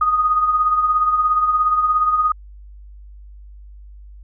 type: tone with tremolo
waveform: sine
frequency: 1242 Hz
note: D#6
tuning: 3 cents flat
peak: -11 dBFS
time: 0.01-2.32 s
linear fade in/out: 5 ms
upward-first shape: triangle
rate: 17 Hz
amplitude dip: 60%
effects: added 50 Hz sine -37 dBFS peak until 4.23 s

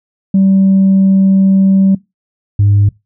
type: tone pair in turn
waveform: sine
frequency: 192.9 / 101.6 Hz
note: G3 / G#2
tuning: -28 / -38 cents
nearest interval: major seventh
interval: 1110 cents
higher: first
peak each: -4 dBFS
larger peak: neither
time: 0.34-1.95 / 2.59-2.89 s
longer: first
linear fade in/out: 5 ms
effects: noise-tail reverb RT60 0.2 s tail -22 dB re dry + tanh soft clip ceiling -3 dBFS

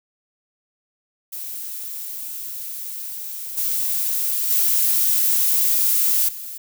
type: noise with level steps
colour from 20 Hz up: violet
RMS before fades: -31 / -22 / -18 / -33 dBFS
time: 1.32-6.58 s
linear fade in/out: 10 ms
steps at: 3.57 / 4.5 / 6.28 s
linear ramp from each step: 10 ms
effects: none

